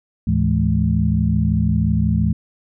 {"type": "tone cluster", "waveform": "sine", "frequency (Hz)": [76, 108.9, 166.5, 212.1], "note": ["D#2", "A2", "E3", "G#3"], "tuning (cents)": [-40, -17, 18, 37], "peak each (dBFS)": -20, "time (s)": [0.27, 2.33], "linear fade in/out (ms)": 5, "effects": []}